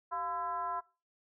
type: tone with frequency modulation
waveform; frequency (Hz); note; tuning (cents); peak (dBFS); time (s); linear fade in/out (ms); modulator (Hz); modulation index
sine; 1018; C6; -48; -33; 0.11-0.81; 20; 318; 1
effects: noise-tail reverb RT60 0.3 s tail -20 dB re dry